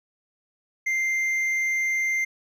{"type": "tone with hard clipping", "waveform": "triangle", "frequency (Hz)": 2093, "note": "C7", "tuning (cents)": 0, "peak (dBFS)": -23, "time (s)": [0.86, 2.25], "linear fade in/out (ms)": 10, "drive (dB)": 7, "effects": []}